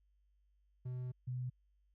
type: tone pair in turn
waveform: triangle / sine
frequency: 125.8 / 125.8 Hz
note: B2 / B2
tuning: +32 / +32 cents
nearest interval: unison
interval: 0 cents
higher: neither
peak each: -37 / -37 dBFS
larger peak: neither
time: 0.85-1.12 / 1.27-1.5 s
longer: first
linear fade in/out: 10 ms
effects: added 50 Hz sine -70 dBFS peak until 1.94 s